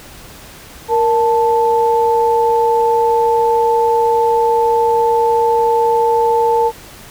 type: tone pair together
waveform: sine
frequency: 466.2 / 880 Hz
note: A#4 / A5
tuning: 0 / 0 cents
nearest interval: major seventh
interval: 1100 cents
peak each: -13 dBFS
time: 0.88-6.72 s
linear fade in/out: 50 ms
effects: pink hiss -37 dBFS RMS until 7.1 s